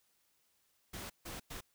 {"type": "noise bursts at uneven times", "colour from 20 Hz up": "pink", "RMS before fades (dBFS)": -45, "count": 3, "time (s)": [[0.93, 1.1], [1.25, 1.4], [1.5, 1.61]], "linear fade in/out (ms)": 10, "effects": ["white hiss -75 dBFS RMS until 1.74 s"]}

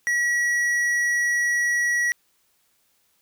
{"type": "tone with tanh clipping", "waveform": "sine", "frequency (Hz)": 1925, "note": "B6", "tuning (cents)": -45, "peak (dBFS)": -21, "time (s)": [0.07, 2.12], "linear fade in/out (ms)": 0, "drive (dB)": 10, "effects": ["white hiss -66 dBFS RMS until 3.21 s"]}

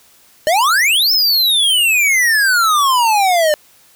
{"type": "exponential two-way sweep", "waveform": "square", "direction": "up then down", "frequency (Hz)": [591, 5350, 591], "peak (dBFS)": -11, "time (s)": [0.47, 3.54], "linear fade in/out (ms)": 0, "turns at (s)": 1.12, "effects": ["white hiss -49 dBFS RMS until 3.95 s"]}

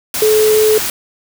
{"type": "tone in noise", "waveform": "sine", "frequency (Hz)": 430.9, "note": "A4", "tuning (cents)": -36, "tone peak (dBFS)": -8, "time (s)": [0.22, 0.78], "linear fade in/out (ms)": 2, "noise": "white", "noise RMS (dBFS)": -19, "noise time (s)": [0.14, 0.9], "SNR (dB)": 8, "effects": []}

